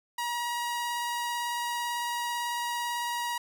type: tone with vibrato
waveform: sawtooth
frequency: 955 Hz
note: A#5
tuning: 42 cents sharp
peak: -26 dBFS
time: 0.18-3.38 s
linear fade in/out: 5 ms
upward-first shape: sine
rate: 18 Hz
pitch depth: 9 cents each way
effects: none